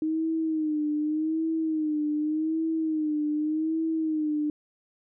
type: tone with vibrato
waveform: sine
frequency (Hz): 311.1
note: D#4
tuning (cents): 0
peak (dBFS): -24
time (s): 0.02-4.5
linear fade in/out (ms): 2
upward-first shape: sine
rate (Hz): 0.85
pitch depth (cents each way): 67
effects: none